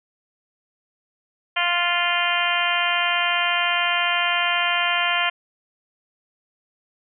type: harmonic tone with a mistuned harmonic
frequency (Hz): 349.2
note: F4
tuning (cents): 0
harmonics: 2 / 3 / 4 / 5 / 6 / 7 / 8 / 9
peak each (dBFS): -27 / -27 / -27 / -27 / -27 / -27 / -27 / -27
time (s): 1.56-5.3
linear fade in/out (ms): 10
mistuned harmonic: 9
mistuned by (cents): -18
effects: none